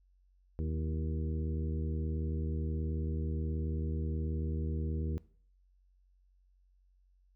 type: harmonic tone with a mistuned harmonic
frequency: 78.6 Hz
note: D#2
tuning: 18 cents sharp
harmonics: 1 / 2 / 3 / 4 / 5 / 6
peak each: -33 / -39 / -43 / -45 / -47 / -49 dBFS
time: 0.59-5.18 s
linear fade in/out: 0 ms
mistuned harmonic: 4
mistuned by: +44 cents
effects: noise-tail reverb RT60 0.5 s tail -20 dB re dry + added 46 Hz sine -64 dBFS peak until 7.35 s